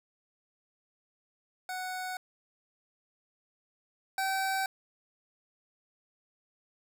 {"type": "tone pair in turn", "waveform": "25% pulse", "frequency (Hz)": [740, 769.9], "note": ["F#5", "G5"], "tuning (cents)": [0, -31], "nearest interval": "minor second", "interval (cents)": 69, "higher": "second", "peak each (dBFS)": [-31, -25], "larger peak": "second", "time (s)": [[1.69, 2.17], [4.18, 4.66]], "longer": "neither", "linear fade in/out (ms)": 2, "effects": []}